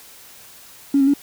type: tone with pitch steps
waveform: triangle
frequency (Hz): 279.3 / 271.4 / 283.5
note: C#4 / C#4 / C#4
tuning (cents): +13 / -36 / +39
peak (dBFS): -8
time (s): 0.94-1.138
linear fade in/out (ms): 5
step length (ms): 66
effects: tanh soft clip ceiling -10 dBFS + white hiss -44 dBFS RMS until 1.22 s